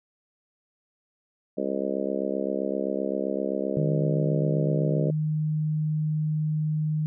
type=harmonic tone; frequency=67.7 Hz; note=C#2; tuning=40 cents flat; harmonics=3 / 4 / 5 / 6 / 7 / 8 / 9; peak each=-33 / -33 / -33 / -33 / -33 / -33 / -33 dBFS; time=1.57-5.11 s; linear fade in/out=10 ms
type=tone; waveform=sine; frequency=154 Hz; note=D#3; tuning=17 cents flat; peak=-23 dBFS; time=3.77-7.06 s; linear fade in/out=0 ms
effects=none